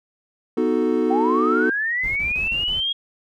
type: chord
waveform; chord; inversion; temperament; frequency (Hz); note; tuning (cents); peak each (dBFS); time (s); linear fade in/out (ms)
triangle; B dominant seventh; none; equal; 246.9 / 311.1 / 370 / 440; B3 / D#4 / F#4 / A4; 0 / 0 / 0 / 0; -21; 0.57-1.7; 5
type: linear sweep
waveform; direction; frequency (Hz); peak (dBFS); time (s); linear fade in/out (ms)
sine; up; 738 to 3300; -20; 1.1-2.93; 10
type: noise bursts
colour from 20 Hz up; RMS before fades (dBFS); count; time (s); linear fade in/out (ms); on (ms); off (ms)
brown; -34; 5; 2.03-2.804; 5; 130; 31
effects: none